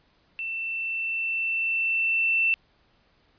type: tone with level ramp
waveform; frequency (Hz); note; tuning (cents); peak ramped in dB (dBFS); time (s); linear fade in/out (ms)
sine; 2679; E7; +27; -29 to -19; 0.39-2.54; 0
effects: pink hiss -64 dBFS RMS until 3.38 s + resampled to 11025 Hz